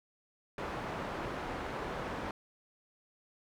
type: low-pass noise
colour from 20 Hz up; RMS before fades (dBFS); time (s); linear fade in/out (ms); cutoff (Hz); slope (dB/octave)
white; -39; 0.58-2.31; 2; 1100; 12
effects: none